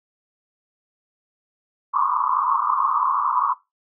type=band-pass noise; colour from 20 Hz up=white; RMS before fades=-21 dBFS; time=1.93-3.54 s; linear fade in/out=20 ms; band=960 to 1200 Hz; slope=96 dB/octave; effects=noise-tail reverb RT60 0.2 s tail -17 dB re dry